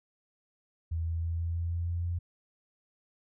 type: tone with pitch steps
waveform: sine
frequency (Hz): 82.2 / 82.82 / 83.44 / 84.07 / 84.71 / 85.34 / 85.99 / 86.64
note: E2 / E2 / E2 / E2 / E2 / F2 / F2 / F2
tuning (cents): -4 / +9 / +22 / +35 / +48 / -39 / -26 / -13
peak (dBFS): -29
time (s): 0.91-2.19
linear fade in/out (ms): 10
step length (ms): 160
effects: none